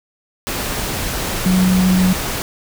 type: tone in noise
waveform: sine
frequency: 185 Hz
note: F#3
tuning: in tune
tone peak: -11 dBFS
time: 1.46-2.13 s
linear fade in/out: 0 ms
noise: pink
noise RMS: -22 dBFS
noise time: 0.47-2.42 s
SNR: +8 dB
effects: none